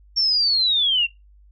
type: linear sweep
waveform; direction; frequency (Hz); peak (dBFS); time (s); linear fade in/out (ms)
sine; down; 5510 to 2695; -16; 0.16-1.07; 20
effects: noise-tail reverb RT60 0.2 s tail -22 dB re dry + added 50 Hz sine -48 dBFS peak until 1.51 s